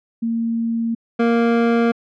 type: tone pair in turn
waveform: sine / 25% pulse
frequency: 229.6 / 233.1 Hz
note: A#3 / A#3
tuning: -26 / 0 cents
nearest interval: unison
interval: 26 cents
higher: second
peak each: -18 / -10 dBFS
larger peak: second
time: 0.22-0.95 / 1.19-1.92 s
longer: neither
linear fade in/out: 10 ms
effects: low-pass 2000 Hz 12 dB/octave

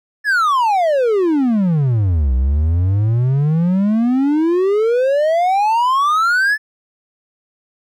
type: exponential two-way sweep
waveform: triangle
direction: down then up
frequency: 1760 to 61.74 to 1760 Hz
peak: -10 dBFS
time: 0.24-6.58 s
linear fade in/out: 50 ms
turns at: 2.34 s
effects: none

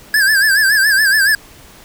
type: tone with vibrato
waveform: square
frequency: 1652 Hz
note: G#6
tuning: 10 cents flat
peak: -10 dBFS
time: 0.14-1.35 s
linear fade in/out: 2 ms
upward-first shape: sine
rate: 7.1 Hz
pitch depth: 110 cents each way
effects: pink hiss -41 dBFS RMS until 1.84 s

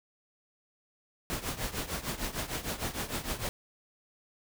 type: noise with tremolo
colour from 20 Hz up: pink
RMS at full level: -32 dBFS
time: 1.3-3.49 s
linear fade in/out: 0 ms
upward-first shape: triangle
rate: 6.6 Hz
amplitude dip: 85%
effects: none

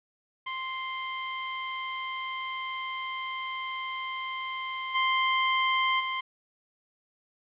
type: tone with level steps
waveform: 20% pulse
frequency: 1046.5 Hz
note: C6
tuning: in tune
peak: -27 / -18 / -24 dBFS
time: 0.46-6.21 s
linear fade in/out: 10 ms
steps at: 4.94 / 5.99 s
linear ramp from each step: 20 ms
effects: resampled to 8000 Hz + 9-bit

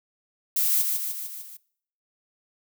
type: noise with echo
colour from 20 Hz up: violet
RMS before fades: -23 dBFS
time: 0.56-0.82 s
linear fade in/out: 5 ms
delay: 150 ms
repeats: 5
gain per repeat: -4 dB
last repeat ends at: 1.57 s
effects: noise-tail reverb RT60 0.6 s tail -22 dB re dry

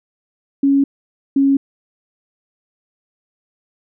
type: tone pair in turn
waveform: sine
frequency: 277.2 / 275.1 Hz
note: C#4 / C#4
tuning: 0 / -13 cents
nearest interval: unison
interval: 13 cents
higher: first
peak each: -10 dBFS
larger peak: neither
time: 0.63-0.84 / 1.36-1.57 s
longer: neither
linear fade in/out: 5 ms
effects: none

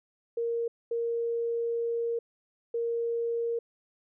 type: tone bursts at uneven times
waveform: sine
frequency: 466.2 Hz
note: A#4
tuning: in tune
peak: -27 dBFS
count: 3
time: 0.37-0.68 / 0.91-2.19 / 2.74-3.59 s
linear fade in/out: 5 ms
effects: none

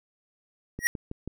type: tone with exponential growth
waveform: square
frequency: 1898 Hz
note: A#6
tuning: 31 cents sharp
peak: -16 dBFS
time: 0.79-0.87 s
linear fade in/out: 0 ms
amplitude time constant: 17 ms
type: click train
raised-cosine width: 3 ms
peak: -22 dBFS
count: 4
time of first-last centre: 0.79-1.276 s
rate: 6.17 Hz
effects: none

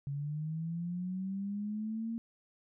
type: linear sweep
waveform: sine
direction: up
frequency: 138.59 to 231.1 Hz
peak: -34 dBFS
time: 0.07-2.18 s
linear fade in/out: 0 ms
effects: none

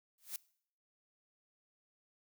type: noise with exponential growth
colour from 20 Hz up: blue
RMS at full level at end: -37 dBFS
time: 0.18-0.36 s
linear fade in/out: 2 ms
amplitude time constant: 38 ms
effects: noise-tail reverb RT60 0.6 s tail -22 dB re dry

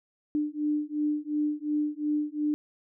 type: beating tone pair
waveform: sine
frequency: 297.4 / 300.2 Hz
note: D4 / D4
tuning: +22 / +38 cents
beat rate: 2.8 Hz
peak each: -29 dBFS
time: 0.35-2.54 s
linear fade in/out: 0 ms
effects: none

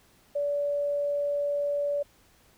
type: tone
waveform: sine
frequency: 576 Hz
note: D5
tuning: 34 cents flat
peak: -25 dBFS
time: 0.35-2.03 s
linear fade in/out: 10 ms
effects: pink hiss -61 dBFS RMS until 2.57 s

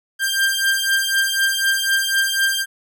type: beating tone pair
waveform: sawtooth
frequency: 1585 / 1589 Hz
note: G6 / G6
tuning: +19 / +23 cents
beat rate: 4 Hz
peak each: -16 dBFS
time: 0.19-2.66 s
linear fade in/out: 50 ms
effects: none

